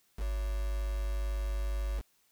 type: tone with quantisation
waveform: sine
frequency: 51 Hz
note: G#1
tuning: 31 cents flat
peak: -30 dBFS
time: 0.17-2.03 s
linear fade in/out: 50 ms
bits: 7
effects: white hiss -70 dBFS RMS until 2.31 s